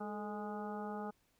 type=harmonic tone with a mistuned harmonic; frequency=207.7 Hz; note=G#3; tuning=in tune; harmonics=1 / 2 / 3 / 4 / 5 / 6 / 7; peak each=-43 / -46 / -50 / -45 / -58 / -50 / -56 dBFS; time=0-1.11 s; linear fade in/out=10 ms; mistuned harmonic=2; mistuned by=+62 cents; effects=pink hiss -75 dBFS RMS until 1.39 s